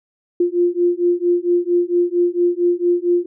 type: beating tone pair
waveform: sine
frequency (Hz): 348.4 / 352.8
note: F4 / F4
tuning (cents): -4 / +18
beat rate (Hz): 4.4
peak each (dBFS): -17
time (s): 0.4-3.26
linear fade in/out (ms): 5
effects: none